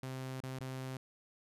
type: tone with dropouts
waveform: sawtooth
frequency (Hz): 130.81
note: C3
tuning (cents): 0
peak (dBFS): -36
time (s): 0.03-0.97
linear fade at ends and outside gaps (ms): 2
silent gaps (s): 0.404-0.435 / 0.589-0.607
effects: resampled to 32000 Hz